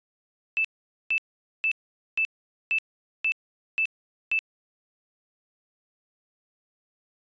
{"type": "tone bursts", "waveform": "sine", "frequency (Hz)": 2637, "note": "E7", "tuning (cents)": 0, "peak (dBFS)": -21, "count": 8, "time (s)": [0.57, 4.39], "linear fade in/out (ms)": 0, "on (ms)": 75, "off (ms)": 460, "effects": ["resampled to 16000 Hz"]}